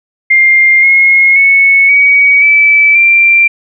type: tone with pitch steps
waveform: sine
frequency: 2110 / 2158 / 2207 / 2258 / 2309 / 2362 Hz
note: C7 / C#7 / C#7 / C#7 / D7 / D7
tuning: +14 / -47 / -8 / +31 / -30 / +9 cents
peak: -3 dBFS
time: 0.3-3.48 s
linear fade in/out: 10 ms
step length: 530 ms
effects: none